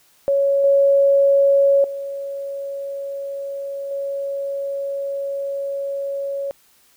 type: tone with level steps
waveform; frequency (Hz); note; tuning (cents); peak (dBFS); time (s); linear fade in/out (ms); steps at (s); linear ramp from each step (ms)
sine; 556; C#5; +5; -14 / -11 / -25 / -22; 0.28-6.51; 0; 0.64 / 1.84 / 3.91; 2
effects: white hiss -56 dBFS RMS until 6.96 s